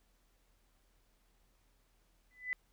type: tone with exponential growth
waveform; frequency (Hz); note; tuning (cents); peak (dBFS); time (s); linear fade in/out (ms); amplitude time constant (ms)
sine; 2000; B6; +21; -30; 2.31-2.53; 0; 47
effects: added 40 Hz sine -70 dBFS peak until 2.72 s + pink hiss -75 dBFS RMS until 2.72 s